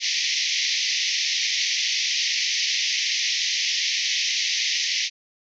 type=band-pass noise; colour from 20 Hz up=white; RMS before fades=-24 dBFS; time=0-5.1 s; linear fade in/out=50 ms; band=1900 to 6200 Hz; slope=96 dB/octave; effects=none